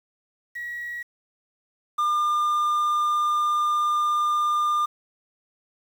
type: tone pair in turn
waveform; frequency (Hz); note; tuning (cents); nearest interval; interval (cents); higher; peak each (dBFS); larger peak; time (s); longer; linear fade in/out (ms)
sine / triangle; 1916 / 1202.8; A#6 / D6; +47 / +41; minor sixth; 806; first; -30 / -18; second; 0.55-1.03 / 1.98-4.86; second; 10
effects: 8-bit